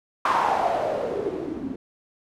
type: noise with low-pass filter sweep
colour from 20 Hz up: blue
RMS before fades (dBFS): -25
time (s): 0.25-1.76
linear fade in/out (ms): 5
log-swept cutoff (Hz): 1100 to 250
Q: 4.8
effects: none